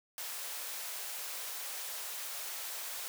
white high-pass noise, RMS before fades -41 dBFS, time 0.18-3.08 s, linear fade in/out 0 ms, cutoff 480 Hz, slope 24 dB/octave, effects none

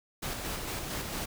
pink noise with tremolo, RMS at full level -35 dBFS, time 0.22-1.26 s, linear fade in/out 10 ms, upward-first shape square, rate 4.4 Hz, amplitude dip 30%, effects none

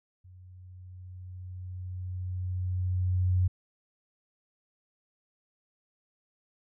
sine tone with level ramp, 91.4 Hz, F#2, 21 cents flat, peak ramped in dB -49 to -21 dBFS, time 0.24-3.48 s, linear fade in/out 10 ms, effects none

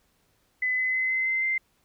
sine tone with pitch steps, 2013 / 2027 / 2041 / 2055 / 2070 / 2084 Hz, B6 / B6 / C7 / C7 / C7 / C7, +33 / +45 / -44 / -32 / -19 / -7 cents, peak -23 dBFS, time 0.62-1.58 s, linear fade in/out 5 ms, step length 160 ms, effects pink hiss -68 dBFS RMS until 1.84 s

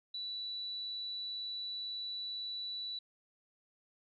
sine tone, 3951 Hz, B7, in tune, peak -38 dBFS, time 0.14-2.99 s, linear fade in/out 5 ms, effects none

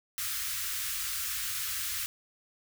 white band-stop noise, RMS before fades -34 dBFS, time 0.18-2.06 s, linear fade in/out 0 ms, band 110 to 1200 Hz, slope 48 dB/octave, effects none

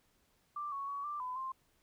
sine tone with pitch steps, 1179 / 1110 / 1125 / 1180 / 1007 / 1052 Hz, D6 / C#6 / C#6 / D6 / B5 / C6, +6 / +2 / +25 / +8 / +33 / +9 cents, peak -37 dBFS, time 0.56-1.52 s, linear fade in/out 5 ms, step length 160 ms, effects pink hiss -73 dBFS RMS until 1.82 s

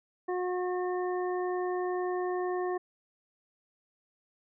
harmonic tone, 362.2 Hz, F#4, 37 cents flat, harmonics 1 / 2 / 3 / 5, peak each -30 / -36 / -40 / -44 dBFS, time 0.28-2.78 s, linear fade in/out 10 ms, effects none

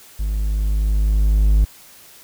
triangle tone with level ramp, 51.91 Hz, G#1, in tune, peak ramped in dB -17 to -8 dBFS, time 0.19-1.65 s, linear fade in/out 10 ms, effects white hiss -45 dBFS RMS until 2.23 s

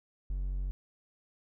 triangle tone, 46.56 Hz, F#1, 12 cents sharp, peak -29 dBFS, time 0.3-0.71 s, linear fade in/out 0 ms, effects none

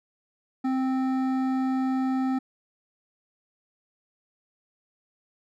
triangle tone with hard clipping, 261.6 Hz, C4, in tune, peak -25 dBFS, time 0.64-2.39 s, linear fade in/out 10 ms, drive 15 dB, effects none

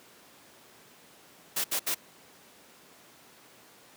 white noise bursts, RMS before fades -29 dBFS, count 3, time 1.56-1.947 s, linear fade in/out 10 ms, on 83 ms, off 69 ms, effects pink hiss -55 dBFS RMS until 3.96 s + high-pass 200 Hz 12 dB/octave

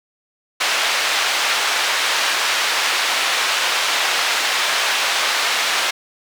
white band-pass noise, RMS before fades -19 dBFS, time 0.6-5.91 s, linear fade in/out 10 ms, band 710 to 3700 Hz, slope 12 dB/octave, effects none

